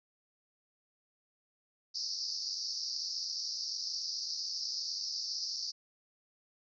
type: band-pass noise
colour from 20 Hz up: white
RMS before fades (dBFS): -38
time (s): 1.94-5.72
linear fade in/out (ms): 20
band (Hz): 4500 to 5600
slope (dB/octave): 96
effects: none